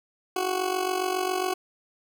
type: tone with amplitude modulation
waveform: 20% pulse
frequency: 370 Hz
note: F#4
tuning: in tune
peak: -17 dBFS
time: 0.36-1.54 s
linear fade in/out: 5 ms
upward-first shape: sine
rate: 47.3 Hz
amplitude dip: 70%
effects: none